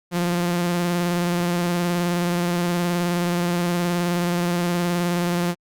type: tone with vibrato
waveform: sawtooth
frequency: 174.61 Hz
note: F3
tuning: in tune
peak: -16 dBFS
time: 0.11-5.55 s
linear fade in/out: 50 ms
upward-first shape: square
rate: 19 Hz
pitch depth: 20 cents each way
effects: Opus 48 kbps